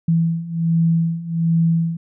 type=beating tone pair; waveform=sine; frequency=164.81 / 166.11 Hz; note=E3 / E3; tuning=0 / +14 cents; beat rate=1.3 Hz; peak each=-20 / -17 dBFS; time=0.08-1.97 s; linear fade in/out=5 ms; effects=none